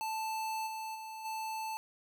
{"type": "tone with level steps", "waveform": "square", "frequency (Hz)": 880, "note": "A5", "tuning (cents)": 0, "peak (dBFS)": [-35, -39, -43, -37], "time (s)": [0.01, 1.77], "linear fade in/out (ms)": 0, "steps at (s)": [0.66, 0.94, 1.24], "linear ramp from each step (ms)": 20, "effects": []}